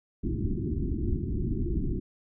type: low-pass noise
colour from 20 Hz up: pink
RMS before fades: -29 dBFS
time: 0.23-2 s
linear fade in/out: 10 ms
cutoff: 380 Hz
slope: 96 dB/octave
effects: none